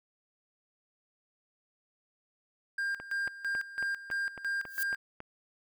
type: tone with tremolo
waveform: triangle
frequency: 1600 Hz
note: G6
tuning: 35 cents sharp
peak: -28 dBFS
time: 2.78-4.96 s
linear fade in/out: 5 ms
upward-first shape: square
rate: 3 Hz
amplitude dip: 80%
type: click train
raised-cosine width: 0.5 ms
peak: -27 dBFS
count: 9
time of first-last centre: 3-5.204 s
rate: 3.63 Hz
type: noise with exponential growth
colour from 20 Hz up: violet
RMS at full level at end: -33 dBFS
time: 4.63-4.83 s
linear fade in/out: 1 ms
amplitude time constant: 42 ms
effects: none